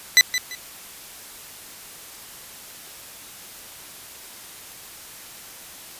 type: tone with echo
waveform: 20% pulse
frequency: 2000 Hz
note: B6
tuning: 21 cents sharp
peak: -4 dBFS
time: 0.17-0.21 s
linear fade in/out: 0 ms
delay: 170 ms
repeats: 2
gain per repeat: -11 dB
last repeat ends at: 0.55 s
effects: white hiss -41 dBFS RMS until 5.99 s + resampled to 32000 Hz